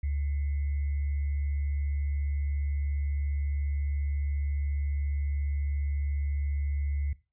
sine tone with sample-and-hold, 71.4 Hz, D2, 48 cents flat, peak -27 dBFS, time 0.03-7.13 s, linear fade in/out 5 ms, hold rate 2100 Hz, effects noise-tail reverb RT60 0.3 s tail -18 dB re dry + resampled to 8000 Hz

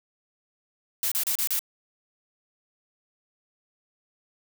blue noise bursts, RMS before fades -26 dBFS, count 5, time 1.03-1.592 s, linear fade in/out 0 ms, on 86 ms, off 33 ms, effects none

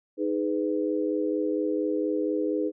sine chord, G# minor, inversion second, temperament equal with one note detuned, 311.1 / 415.3 / 499.6 Hz, D#4 / G#4 / B4, 0 / 0 / +20 cents, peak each -27 / -29 / -30 dBFS, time 0.17-2.72 s, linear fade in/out 50 ms, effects none

